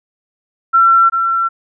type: tone with echo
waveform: sine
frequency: 1353 Hz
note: E6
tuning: 45 cents sharp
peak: -6 dBFS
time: 0.73-1.1 s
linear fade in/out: 20 ms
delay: 390 ms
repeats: 1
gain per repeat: -6 dB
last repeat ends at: 1.49 s
effects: none